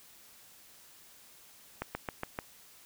slowing click train, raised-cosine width 0.5 ms, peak -19 dBFS, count 5, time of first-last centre 1.82-2.389 s, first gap 130 ms, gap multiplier 1.06, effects white hiss -57 dBFS RMS until 2.85 s

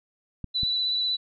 clicks, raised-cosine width 5 ms, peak -21 dBFS, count 2, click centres 0.443 / 0.633 s
sine tone with vibrato, 3971 Hz, B7, 9 cents sharp, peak -23 dBFS, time 0.54-1.17 s, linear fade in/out 20 ms, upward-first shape sine, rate 16 Hz, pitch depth 21 cents each way
effects none

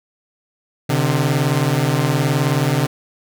sawtooth beating tone pair, 130.81 / 149.81 Hz, C3 / D3, 0 / +35 cents, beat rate 19 Hz, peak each -14 dBFS, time 0.89-2.87 s, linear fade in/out 10 ms, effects none

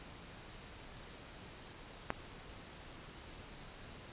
click, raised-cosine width 0.5 ms, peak -18 dBFS, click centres 2.104 s, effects pink hiss -52 dBFS RMS until 4.12 s + resampled to 8000 Hz

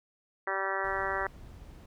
harmonic tone, 193.5 Hz, G3, 22 cents flat, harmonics 2 / 3 / 4 / 5 / 6 / 7 / 8 / 9 / 10, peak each -38 / -38 / -38 / -38 / -38 / -38 / -38 / -38 / -38 dBFS, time 0.47-1.27 s, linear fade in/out 2 ms
brown noise, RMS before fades -48 dBFS, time 0.84-1.86 s, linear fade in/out 5 ms
effects none

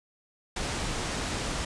pink low-pass noise, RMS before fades -32 dBFS, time 0.56-1.65 s, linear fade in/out 5 ms, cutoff 9000 Hz, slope 24 dB/octave, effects resampled to 24000 Hz

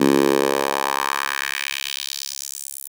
10% pulse tone with high-pass filter sweep, 69 Hz, C#2, 7 cents flat, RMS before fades -22 dBFS, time 0-2.88 s, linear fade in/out 10 ms, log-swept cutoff 260 to 11000 Hz, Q 2, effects none

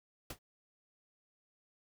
pink noise with exponential decay, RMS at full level -37 dBFS, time 0.3-0.39 s, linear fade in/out 5 ms, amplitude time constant 19 ms, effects none

